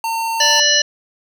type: tone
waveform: square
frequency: 908 Hz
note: A#5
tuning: 46 cents flat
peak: -19 dBFS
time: 0.04-0.6 s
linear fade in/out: 2 ms
type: harmonic tone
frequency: 587.3 Hz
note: D5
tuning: in tune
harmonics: 1 / 3 / 5 / 7 / 9 / 10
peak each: -23 / -18 / -17 / -17 / -21 / -18 dBFS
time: 0.4-0.82 s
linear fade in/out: 5 ms
effects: none